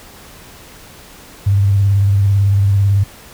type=tone with vibrato; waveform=sine; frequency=99.4 Hz; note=G2; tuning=25 cents sharp; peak=-9 dBFS; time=1.46-3.04 s; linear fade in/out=10 ms; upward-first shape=sine; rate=18 Hz; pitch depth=42 cents each way; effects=pink hiss -39 dBFS RMS until 3.33 s